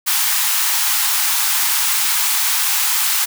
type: high-pass noise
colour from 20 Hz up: white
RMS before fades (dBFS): -17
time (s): 0.06-3.26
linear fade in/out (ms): 20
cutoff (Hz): 780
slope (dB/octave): 96
effects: none